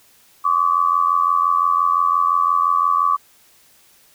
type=tone with amplitude modulation; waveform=sine; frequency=1143 Hz; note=D6; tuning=47 cents flat; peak=-10 dBFS; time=0.44-3.17 s; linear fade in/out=20 ms; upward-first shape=sine; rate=85.8 Hz; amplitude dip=85%; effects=white hiss -53 dBFS RMS until 4.14 s